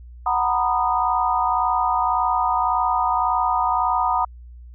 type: chord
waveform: sine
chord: B major seventh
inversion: second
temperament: just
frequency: 740.8 / 926 / 987.8 / 1234.7 Hz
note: F#5 / A#5 / B5 / D#6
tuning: +2 / -12 / 0 / -14 cents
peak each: -23 dBFS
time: 0.26-4.25 s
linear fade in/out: 5 ms
effects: added 60 Hz sine -38 dBFS peak until 4.74 s